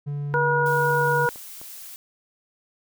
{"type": "tone", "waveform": "triangle", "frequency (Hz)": 144.2, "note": "D3", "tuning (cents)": -31, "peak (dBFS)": -24, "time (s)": [0.06, 1.27], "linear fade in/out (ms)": 20}
{"type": "harmonic tone", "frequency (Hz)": 481.1, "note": "B4", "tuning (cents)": -45, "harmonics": [1, 2, 3], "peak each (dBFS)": [-23, -23, -23], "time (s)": [0.34, 1.29], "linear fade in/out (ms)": 0}
{"type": "clicks", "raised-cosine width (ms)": 1, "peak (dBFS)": -30, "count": 10, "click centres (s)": [0.374, 0.516, 0.593, 0.633, 0.906, 1.012, 1.075, 1.183, 1.359, 1.615]}
{"type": "noise", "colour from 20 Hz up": "blue", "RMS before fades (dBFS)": -40, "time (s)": [0.66, 1.96], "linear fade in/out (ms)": 0}
{"effects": []}